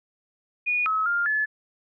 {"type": "tone with pitch steps", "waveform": "sine", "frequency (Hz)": [2455, 1286, 1402, 1723], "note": ["D#7", "E6", "F6", "A6"], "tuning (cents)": [-24, -43, 6, -37], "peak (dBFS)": -21, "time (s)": [0.66, 1.46], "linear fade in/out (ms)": 20, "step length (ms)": 200, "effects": []}